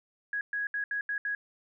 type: tone bursts at uneven times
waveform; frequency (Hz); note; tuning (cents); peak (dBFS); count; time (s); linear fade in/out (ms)
sine; 1661.2; G#6; 0; -29; 6; 0.33-0.41 / 0.53-0.67 / 0.74-0.84 / 0.91-1.01 / 1.09-1.18 / 1.25-1.35; 2
effects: none